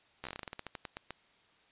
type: slowing click train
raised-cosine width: 0.3 ms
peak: -24 dBFS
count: 17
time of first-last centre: 0.24-1.106 s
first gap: 13 ms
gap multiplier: 1.17
effects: white hiss -66 dBFS RMS until 1.71 s + resampled to 8000 Hz